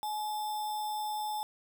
sine tone with sample-and-hold, 848 Hz, G#5, 36 cents sharp, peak -32 dBFS, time 0.03-1.43 s, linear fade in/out 0 ms, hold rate 4410 Hz, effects none

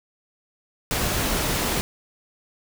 pink noise, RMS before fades -24 dBFS, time 0.91-1.81 s, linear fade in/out 0 ms, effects none

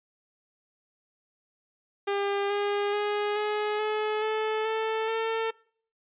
sawtooth tone with pitch steps, 401.1 / 407.6 / 414.3 / 421 / 427.9 / 434.9 / 442 / 449.2 Hz, G4 / G#4 / G#4 / G#4 / A4 / A4 / A4 / A4, +40 / -32 / -4 / +24 / -48 / -20 / +8 / +36 cents, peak -22 dBFS, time 2.07-5.51 s, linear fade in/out 10 ms, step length 430 ms, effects noise-tail reverb RT60 0.5 s tail -22 dB re dry + resampled to 8000 Hz

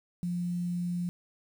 sine tone with quantisation, 175.7 Hz, F3, 11 cents sharp, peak -29 dBFS, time 0.23-1.09 s, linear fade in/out 0 ms, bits 9, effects none

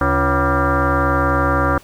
sine tone with frequency modulation, 554.4 Hz, C#5, in tune, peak -13 dBFS, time 0.01-1.78 s, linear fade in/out 2 ms, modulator 209 Hz, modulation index 4.4, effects pink hiss -46 dBFS RMS until 1.83 s

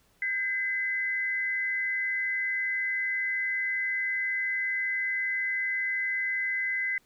sine tone pair together, 1597.3 / 2030 Hz, G6 / B6, +32 / +47 cents, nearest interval major third, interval 415 cents, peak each -36 / -27 dBFS, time 0.22-6.98 s, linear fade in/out 2 ms, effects pink hiss -66 dBFS RMS until 7.05 s

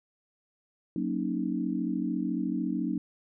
sine chord, D# minor seventh, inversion first, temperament equal, 185 / 233.1 / 277.2 / 311.1 Hz, F#3 / A#3 / C#4 / D#4, 0 / 0 / 0 / 0 cents, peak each -33 dBFS, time 0.96-2.98 s, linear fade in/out 2 ms, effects none

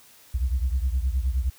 sine beating tone pair, 61.1 / 70.7 Hz, B1 / C#2, -18 / +35 cents, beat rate 9.6 Hz, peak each -22 / -25 dBFS, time 0.34-1.5 s, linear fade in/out 10 ms, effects tanh soft clip ceiling -17 dBFS + white hiss -53 dBFS RMS until 1.58 s

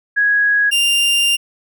sine / 40% pulse tone pair in turn, 1661.2 / 2794 Hz, G#6 / F7, 0 / 0 cents, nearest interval major sixth, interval 900 cents, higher second, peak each -11 dBFS, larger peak neither, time 0.16-0.71 / 0.71-1.37 s, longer second, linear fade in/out 20 ms, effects none

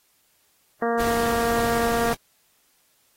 harmonic tone, 233.1 Hz, A#3, in tune, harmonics 1 / 2 / 3 / 4 / 5 / 6 / 7 / 8, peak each -28 / -24 / -26 / -34 / -31 / -36 / -35 / -38 dBFS, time 0.82-2.13 s, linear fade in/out 2 ms
pink noise, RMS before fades -31 dBFS, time 0.99-2.15 s, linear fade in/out 10 ms
effects white hiss -64 dBFS RMS until 3.16 s + AAC 48 kbps

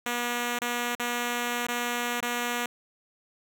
5% pulse tone with dropouts, 241.1 Hz, B3, 41 cents flat, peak -16 dBFS, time 0.06-2.66 s, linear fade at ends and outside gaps 2 ms, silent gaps 0.588-0.617 / 0.952-0.997 / 1.668-1.685 / 2.205-2.226 s, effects none

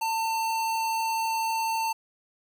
square tone, 898 Hz, A5, 35 cents sharp, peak -26 dBFS, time 0.01-1.93 s, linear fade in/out 10 ms, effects none

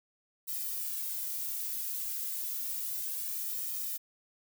violet noise with flanger, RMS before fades -36 dBFS, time 0.47-3.98 s, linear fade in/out 20 ms, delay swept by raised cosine 1.6 to 2.44 ms, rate 0.31 Hz, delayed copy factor +0.75, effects none

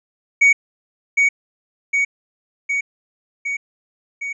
triangle tone with echo, 2242 Hz, C#7, 19 cents sharp, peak -7 dBFS, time 0.41-0.53 s, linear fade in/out 10 ms, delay 760 ms, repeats 5, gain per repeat -3 dB, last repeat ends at 4.33 s, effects resampled to 22050 Hz

